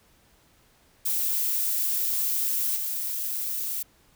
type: noise with level steps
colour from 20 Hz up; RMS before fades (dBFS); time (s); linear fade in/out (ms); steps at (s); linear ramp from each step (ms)
violet; -26 / -30; 1.05-3.83; 10; 2.76; 5
effects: pink hiss -61 dBFS RMS until 4.15 s